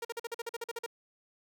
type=tone bursts; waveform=sawtooth; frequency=466.2 Hz; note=A#4; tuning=in tune; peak=-31 dBFS; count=12; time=0.02-0.863 s; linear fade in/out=5 ms; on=29 ms; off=45 ms; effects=none